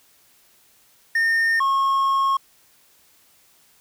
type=tone pair in turn; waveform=triangle; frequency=1824 / 1087.3 Hz; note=A#6 / C#6; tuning=-38 / -34 cents; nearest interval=major sixth; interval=896 cents; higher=first; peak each=-15 dBFS; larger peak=neither; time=1.15-1.6 / 1.6-2.37 s; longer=second; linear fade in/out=5 ms; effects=white hiss -57 dBFS RMS until 3.8 s